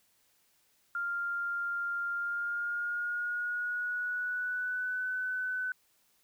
sine tone with pitch glide, 1396.9 to 1505.8 Hz, F6 to F#6, 0 to +30 cents, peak -31 dBFS, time 0.95-5.72 s, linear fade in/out 2 ms, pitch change +130 cents, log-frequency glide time 2.13-5.08 s, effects white hiss -70 dBFS RMS until 6.23 s

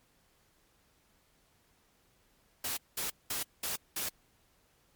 white noise bursts, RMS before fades -35 dBFS, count 5, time 2.64-4.09 s, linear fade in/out 5 ms, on 130 ms, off 200 ms, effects pink hiss -69 dBFS RMS until 4.95 s + MP3 96 kbps

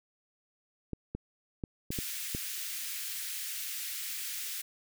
clicks, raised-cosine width 3 ms, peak -22 dBFS, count 6, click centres 0.933 / 1.15 / 1.638 / 1.905 / 1.988 / 2.349 s
white high-pass noise, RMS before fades -38 dBFS, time 1.91-4.62 s, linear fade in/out 10 ms, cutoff 1700 Hz, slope 24 dB/octave
effects none

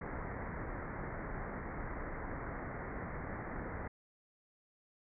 pink low-pass noise, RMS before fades -42 dBFS, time 0.01-3.88 s, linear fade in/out 5 ms, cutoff 2100 Hz, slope 96 dB/octave, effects none

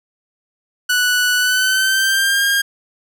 sawtooth tone with pitch glide, 1480 to 1614 Hz, F#6 to G#6, 0 to -50 cents, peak -10 dBFS, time 0.89-2.62 s, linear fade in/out 10 ms, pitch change +150 cents, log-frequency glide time 1.36-2.44 s, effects none

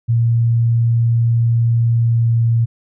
sine tone with pitch glide, 116.54 to 115.8 Hz, A#2 to A#2, 0 to -11 cents, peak -11 dBFS, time 0.08-2.66 s, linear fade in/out 20 ms, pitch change -11 cents, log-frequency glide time 1.96-2.33 s, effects none

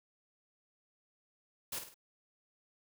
white noise with echo, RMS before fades -39 dBFS, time 1.72-1.79 s, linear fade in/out 5 ms, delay 51 ms, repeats 3, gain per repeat -7 dB, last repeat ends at 1.943 s, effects none

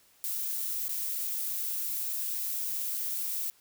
violet noise with dropouts, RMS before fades -33 dBFS, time 0.24-3.5 s, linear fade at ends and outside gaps 0 ms, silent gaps 0.882-0.893 s, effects white hiss -63 dBFS RMS until 3.6 s

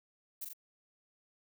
violet noise with echo, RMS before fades -40 dBFS, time 0.41-0.45 s, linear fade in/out 10 ms, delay 42 ms, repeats 2, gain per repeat -3 dB, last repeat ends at 0.534 s, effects none

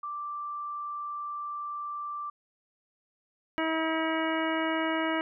sine tone, 1174.7 Hz, D6, in tune, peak -33 dBFS, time 0.03-2.3 s, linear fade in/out 5 ms
harmonic tone, 321.1 Hz, E4, 45 cents flat, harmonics 1 / 2 / 3 / 4 / 5 / 6 / 7 / 9, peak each -30 / -33 / -35 / -36 / -37 / -38 / -38 / -40 dBFS, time 3.58-5.21 s, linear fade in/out 0 ms
effects none

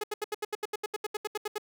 sawtooth tone bursts, 422.2 Hz, G#4, 29 cents sharp, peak -26 dBFS, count 16, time 0.01-1.582 s, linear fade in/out 5 ms, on 27 ms, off 76 ms, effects none

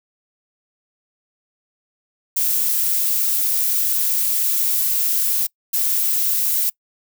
violet noise bursts at uneven times, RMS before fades -19 dBFS, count 2, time 2.36-5.47 / 5.73-6.7 s, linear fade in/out 10 ms, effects noise-tail reverb RT60 0.1 s tail -25 dB re dry

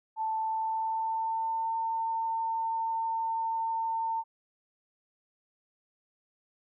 sine tone with pitch glide, 882 to 903.1 Hz, A5 to A5, +4 to +45 cents, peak -28 dBFS, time 0.16-4.24 s, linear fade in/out 50 ms, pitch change +41 cents, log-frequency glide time 0.31-1.73 s, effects none

